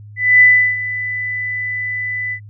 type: tone with ADSR envelope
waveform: sine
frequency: 1995 Hz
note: B6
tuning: 17 cents sharp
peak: -4 dBFS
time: 0.16-2.4 s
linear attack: 250 ms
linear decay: 350 ms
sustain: -15 dB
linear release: 78 ms
effects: added 104 Hz sine -34 dBFS peak until 2.49 s